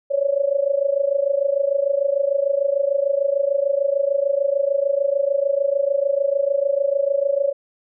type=tone with amplitude modulation; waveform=sine; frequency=559 Hz; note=C#5; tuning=14 cents sharp; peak=-13 dBFS; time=0.1-7.53 s; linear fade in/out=20 ms; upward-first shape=sine; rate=26.7 Hz; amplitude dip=85%; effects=none

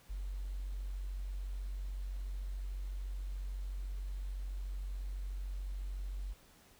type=tone with quantisation; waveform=sine; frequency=46.89 Hz; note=F#1; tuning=24 cents sharp; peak=-37 dBFS; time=0.09-6.34 s; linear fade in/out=20 ms; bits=11; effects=pink hiss -63 dBFS RMS until 6.79 s

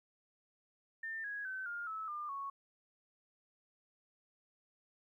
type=tone with pitch steps; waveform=sine; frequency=1799 / 1659.2 / 1530.4 / 1411.5 / 1301.8 / 1200.7 / 1107.4 Hz; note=A6 / G#6 / G6 / F6 / E6 / D6 / C#6; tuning=+38 / -2 / -42 / +18 / -22 / +38 / -2 cents; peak=-39 dBFS; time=1.03-2.5 s; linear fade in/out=5 ms; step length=210 ms; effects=13-bit

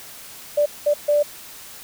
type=tone bursts at uneven times; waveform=sine; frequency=587.3 Hz; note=D5; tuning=in tune; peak=-14 dBFS; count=3; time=0.57-0.66 / 0.86-0.94 / 1.08-1.23 s; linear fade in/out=10 ms; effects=white hiss -40 dBFS RMS until 1.83 s

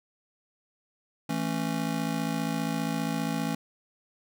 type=chord; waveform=square; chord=A major; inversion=second; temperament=just; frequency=165 / 220 / 275 Hz; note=E3 / A3 / C#4; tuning=+2 / 0 / -14 cents; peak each=-33 dBFS; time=1.29-3.55 s; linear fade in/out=5 ms; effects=none

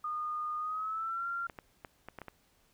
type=tone with pitch glide; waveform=sine; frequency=1224 to 1381.9 Hz; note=D#6 to F6; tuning=-29 to -19 cents; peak=-33 dBFS; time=0.04-1.47 s; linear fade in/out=5 ms; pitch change=+210 cents; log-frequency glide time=0.58-1.27 s
type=clicks; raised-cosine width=0.5 ms; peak=-28 dBFS; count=7; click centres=1.498 / 1.588 / 1.848 / 2.086 / 2.187 / 2.217 / 2.283 s
effects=pink hiss -69 dBFS RMS until 2.73 s

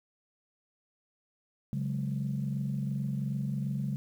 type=chord; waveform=sine; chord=C# suspended fourth; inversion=none; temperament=equal; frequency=138.59 / 185 / 207.7 Hz; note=C#3 / F#3 / G#3; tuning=0 / 0 / 0 cents; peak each=-31 / -37 / -35 dBFS; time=1.73-3.96 s; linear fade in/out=0 ms; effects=tanh soft clip ceiling -22 dBFS + 10-bit

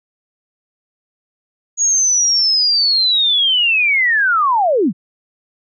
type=linear sweep; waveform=sine; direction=down; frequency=6720 to 146 Hz; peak=-11 dBFS; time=1.77-4.93 s; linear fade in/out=50 ms; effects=none

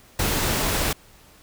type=noise; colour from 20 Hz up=pink; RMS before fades=-23 dBFS; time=0.19-0.93 s; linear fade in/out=5 ms; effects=pink hiss -52 dBFS RMS until 1.42 s

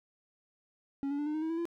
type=tone with pitch steps; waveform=triangle; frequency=277.2 / 285.3 / 293.7 / 302.3 / 311.1 / 320.3 / 329.6 / 339.3 Hz; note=C#4 / C#4 / D4 / D#4 / D#4 / E4 / E4 / F4; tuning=0 / +50 / 0 / -50 / 0 / -50 / 0 / -50 cents; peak=-29 dBFS; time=1.03-1.654 s; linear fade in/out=0 ms; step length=78 ms; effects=none

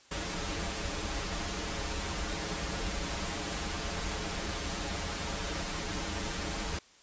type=noise with comb filter; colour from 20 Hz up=pink; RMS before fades=-35 dBFS; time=0.11-6.79 s; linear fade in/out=5 ms; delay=8 ms; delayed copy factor=-0.85; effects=white hiss -59 dBFS RMS until 7.02 s + resampled to 16000 Hz

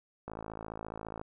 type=click train; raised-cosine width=1 ms; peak=-26 dBFS; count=52; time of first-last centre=0.28-1.214 s; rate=54.6 Hz; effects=none

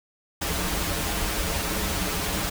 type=noise with comb filter; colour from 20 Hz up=pink; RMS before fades=-27 dBFS; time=0.41-2.5 s; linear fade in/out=10 ms; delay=8 ms; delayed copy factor=-0.95; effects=none

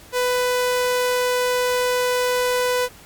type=tone; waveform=sawtooth; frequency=497.3 Hz; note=B4; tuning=12 cents sharp; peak=-14 dBFS; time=0.12-2.89 s; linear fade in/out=50 ms; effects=pink hiss -45 dBFS RMS until 3.05 s + MP3 96 kbps

